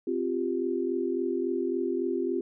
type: chord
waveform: sine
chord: C suspended fourth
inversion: none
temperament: just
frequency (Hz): 261.6 / 348.8 / 392.4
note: C4 / F4 / G4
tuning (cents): 0 / -2 / +2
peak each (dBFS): -32 / -29 / -31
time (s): 0.07-2.41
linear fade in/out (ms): 5
effects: none